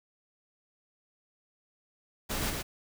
pink noise with echo, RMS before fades -33 dBFS, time 2.29-2.51 s, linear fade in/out 20 ms, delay 120 ms, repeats 1, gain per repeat -2 dB, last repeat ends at 2.63 s, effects none

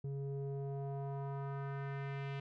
square tone with low-pass filter sweep, 138.59 Hz, C#3, in tune, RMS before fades -41 dBFS, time 0.04-2.4 s, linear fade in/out 5 ms, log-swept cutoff 310 to 2800 Hz, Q 1.9, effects none

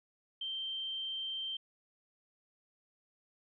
sine tone, 3136 Hz, G7, in tune, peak -36 dBFS, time 0.41-1.57 s, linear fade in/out 5 ms, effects none

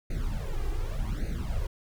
brown noise with flanger, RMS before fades -30 dBFS, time 0.1-1.67 s, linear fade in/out 5 ms, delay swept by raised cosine 0.46 to 2.56 ms, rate 0.86 Hz, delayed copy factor +0.9, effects none

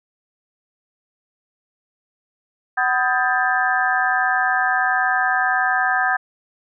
harmonic tone with a mistuned harmonic, 250.9 Hz, B3, 28 cents sharp, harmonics 3 / 4 / 5 / 6 / 7, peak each -21 / -28 / -24 / -20 / -24 dBFS, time 2.77-6.17 s, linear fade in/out 10 ms, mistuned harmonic 6, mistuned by +100 cents, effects none

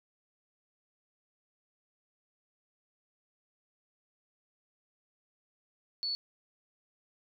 sine tone, 4435 Hz, C#8, in tune, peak -31 dBFS, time 6.03-6.15 s, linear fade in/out 0 ms, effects none

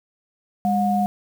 sine tone pair together, 202.6 / 722 Hz, G#3 / F#5, -43 / -43 cents, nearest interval octave + minor seventh, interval 2200 cents, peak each -20 dBFS, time 0.65-1.06 s, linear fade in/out 0 ms, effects 7-bit

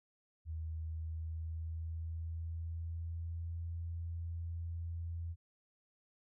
sine tone with pitch glide, 80 to 84.07 Hz, D#2 to E2, +49 to +35 cents, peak -38 dBFS, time 0.45-5.36 s, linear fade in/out 50 ms, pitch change +86 cents, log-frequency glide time 0.85-3.65 s, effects none

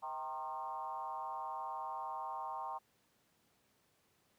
sine tone with frequency modulation, 926 Hz, A#5, 12 cents flat, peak -39 dBFS, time 0.02-2.79 s, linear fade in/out 20 ms, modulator 143 Hz, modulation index 1.4, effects pink hiss -74 dBFS RMS until 4.38 s + high-pass 100 Hz 12 dB/octave

